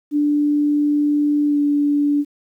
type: tone with pitch glide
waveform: sine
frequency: 293.7 to 290 Hz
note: D4 to D4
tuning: 0 to -22 cents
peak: -14 dBFS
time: 0.11-2.25 s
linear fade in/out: 50 ms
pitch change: -22 cents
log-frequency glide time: 1.46-1.58 s
effects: 9-bit